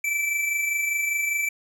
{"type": "tone pair together", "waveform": "square", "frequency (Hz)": [2300, 2325], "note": ["D7", "D7"], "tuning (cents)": [-37, -18], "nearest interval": "unison", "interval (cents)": 19, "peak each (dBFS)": [-33, -24], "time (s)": [0.04, 1.49], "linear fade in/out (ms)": 5, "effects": []}